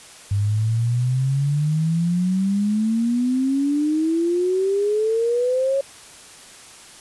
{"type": "exponential sweep", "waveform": "sine", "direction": "up", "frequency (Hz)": [99.1, 554], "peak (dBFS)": -17, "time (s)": [0.31, 5.81], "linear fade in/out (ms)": 5, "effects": ["white hiss -43 dBFS RMS until 7 s", "resampled to 24000 Hz"]}